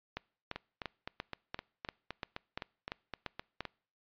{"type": "two click trains", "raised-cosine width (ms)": 0.3, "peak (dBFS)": [-21, -23], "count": [11, 13], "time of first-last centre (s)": [[0.17, 3.606], [0.56, 3.653]], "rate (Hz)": [2.91, 3.88], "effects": ["noise-tail reverb RT60 0.5 s tail -25 dB re dry", "resampled to 11025 Hz"]}